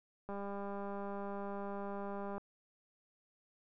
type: click train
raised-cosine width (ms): 1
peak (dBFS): -30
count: 419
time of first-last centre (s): 0.29-2.38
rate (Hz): 200
effects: none